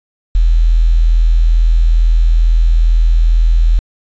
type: tone with quantisation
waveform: sine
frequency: 41.14 Hz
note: E1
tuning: 3 cents flat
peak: -6 dBFS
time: 0.35-3.79 s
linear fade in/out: 0 ms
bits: 6
effects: resampled to 16000 Hz